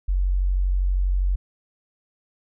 sine tone, 46.25 Hz, F#1, in tune, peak -18 dBFS, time 0.08-1.36 s, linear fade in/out 10 ms, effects none

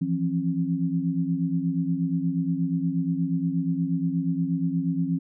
sine tone cluster, 165.7 / 174.1 / 268.6 Hz, E3 / F3 / C4, +9 / -5 / +46 cents, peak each -27 dBFS, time 0.01-5.19 s, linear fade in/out 10 ms, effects none

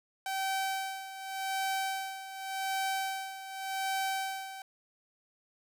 sawtooth tone with tremolo, 771 Hz, G5, 29 cents flat, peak -26 dBFS, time 0.26-4.62 s, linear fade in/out 2 ms, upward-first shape sine, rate 0.87 Hz, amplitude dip 75%, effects none

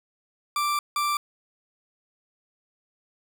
40% pulse tone bursts at uneven times, 1174.7 Hz, D6, in tune, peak -22 dBFS, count 2, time 0.56-0.79 / 0.96-1.17 s, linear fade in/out 2 ms, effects none

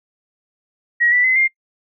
sine tone with pitch steps, 1903 / 1970.1 / 2040 / 2112 Hz, A#6 / B6 / C7 / C7, +35 / -5 / -44 / +16 cents, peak -12 dBFS, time 1-1.48 s, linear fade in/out 20 ms, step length 120 ms, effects noise-tail reverb RT60 0.1 s tail -23 dB re dry

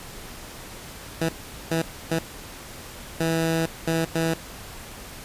15% pulse tone bursts at uneven times, 163.5 Hz, E3, 14 cents flat, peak -15 dBFS, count 6, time 1.21-1.29 / 1.71-1.82 / 2.11-2.19 / 3.2-3.66 / 3.87-4.05 / 4.15-4.34 s, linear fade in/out 5 ms, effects pink hiss -40 dBFS RMS until 5.24 s + resampled to 32000 Hz

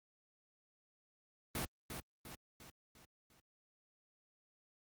pink noise with echo, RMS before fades -38 dBFS, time 1.55-1.65 s, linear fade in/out 2 ms, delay 350 ms, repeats 5, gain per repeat -6 dB, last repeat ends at 3.4 s, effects high-pass 60 Hz 12 dB/octave + Opus 32 kbps

